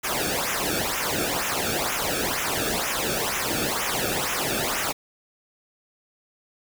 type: noise with flanger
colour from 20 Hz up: pink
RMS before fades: -26 dBFS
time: 0.03-4.93 s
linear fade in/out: 20 ms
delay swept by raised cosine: 0.22 to 1.02 ms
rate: 2.1 Hz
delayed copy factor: -0.85
effects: none